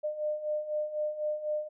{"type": "beating tone pair", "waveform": "sine", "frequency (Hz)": [602, 606], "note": ["D5", "D#5"], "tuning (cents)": [43, -46], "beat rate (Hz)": 4, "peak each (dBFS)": [-36, -31], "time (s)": [0.03, 1.69], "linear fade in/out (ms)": 20, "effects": []}